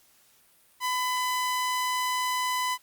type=tone; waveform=sawtooth; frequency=1004 Hz; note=B5; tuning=28 cents sharp; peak=-22 dBFS; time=0.8-2.78 s; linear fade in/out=50 ms; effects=white hiss -61 dBFS RMS until 2.82 s + Opus 48 kbps